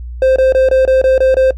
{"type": "tone bursts", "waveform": "triangle", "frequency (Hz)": 523.3, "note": "C5", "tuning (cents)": 0, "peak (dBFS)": -5, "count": 8, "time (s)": [0.22, 1.508], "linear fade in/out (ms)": 2, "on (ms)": 140, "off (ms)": 24, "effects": ["noise-tail reverb RT60 0.1 s tail -18 dB re dry", "added 60 Hz sine -23 dBFS peak until 1.57 s"]}